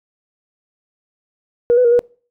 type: tone with pitch steps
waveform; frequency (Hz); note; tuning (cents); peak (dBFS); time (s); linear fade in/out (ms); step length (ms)
sine; 477.8 / 498.6 / 472.1 / 483.9; A#4 / B4 / A#4 / B4; +43 / +16 / +22 / -35; -8; 1.7-1.992; 0; 73
effects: noise-tail reverb RT60 0.4 s tail -26 dB re dry + tanh soft clip ceiling -4 dBFS